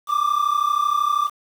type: tone pair together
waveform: triangle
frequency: 1165 / 1197.8 Hz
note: D6 / D6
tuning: -14 / +34 cents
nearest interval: unison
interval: 48 cents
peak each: -18 / -19 dBFS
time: 0.07-1.3 s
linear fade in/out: 50 ms
effects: 7-bit